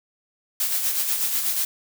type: noise with tremolo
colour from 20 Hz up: blue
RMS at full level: -22 dBFS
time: 0.6-1.65 s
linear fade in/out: 2 ms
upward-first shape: sine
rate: 8.2 Hz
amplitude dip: 45%
effects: none